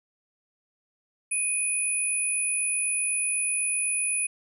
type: tone pair together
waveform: sine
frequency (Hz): 2489 / 9944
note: D#7 / D#9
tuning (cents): 0 / -2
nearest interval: 2 octaves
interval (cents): 2398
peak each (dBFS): -30 / -25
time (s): 1.31-4.27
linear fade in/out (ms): 10
effects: none